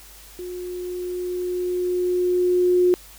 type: tone with level ramp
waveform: sine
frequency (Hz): 359.5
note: F#4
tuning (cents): -50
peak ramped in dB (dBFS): -30 to -13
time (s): 0.39-2.94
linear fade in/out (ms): 0
effects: added 50 Hz sine -48 dBFS peak until 3.18 s + white hiss -46 dBFS RMS until 3.18 s